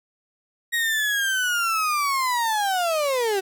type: linear sweep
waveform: 35% pulse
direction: down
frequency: 1894 to 371.8 Hz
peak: -19 dBFS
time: 0.72-3.41 s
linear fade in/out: 20 ms
effects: none